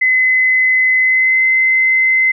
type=tone with pitch glide; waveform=sine; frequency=2033 to 2057 Hz; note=B6 to C7; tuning=+50 to -30 cents; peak=-9 dBFS; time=0.01-2.32 s; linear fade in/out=10 ms; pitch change=+20 cents; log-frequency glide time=0.99-1.45 s; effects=none